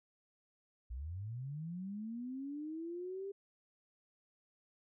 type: linear sweep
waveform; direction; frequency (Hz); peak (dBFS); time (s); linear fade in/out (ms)
sine; up; 55 to 400.7; -40; 0.9-3.32; 10
effects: none